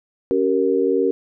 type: chord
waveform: sine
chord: G diminished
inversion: second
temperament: equal with one note detuned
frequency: 277.2 / 384.2 / 466.2 Hz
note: Db4 / G4 / Bb4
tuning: 0 / -35 / 0 cents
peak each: -22 / -19 / -19 dBFS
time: 0.31-1.11 s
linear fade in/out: 0 ms
effects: none